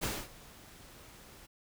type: noise with ADSR envelope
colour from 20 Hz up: pink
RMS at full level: -33 dBFS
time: 0.01-1.47 s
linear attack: 26 ms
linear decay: 240 ms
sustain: -21 dB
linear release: 17 ms
effects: none